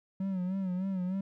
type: tone with vibrato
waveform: triangle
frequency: 187.1 Hz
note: F#3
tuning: 20 cents sharp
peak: -28 dBFS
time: 0.2-1.21 s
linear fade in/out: 5 ms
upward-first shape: sine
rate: 3.3 Hz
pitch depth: 73 cents each way
effects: none